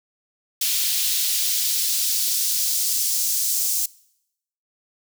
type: noise with high-pass filter sweep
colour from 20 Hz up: white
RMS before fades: -22 dBFS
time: 0.61-3.86 s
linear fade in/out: 5 ms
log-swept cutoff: 3300 to 6300 Hz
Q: 1.3
effects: noise-tail reverb RT60 0.8 s tail -23 dB re dry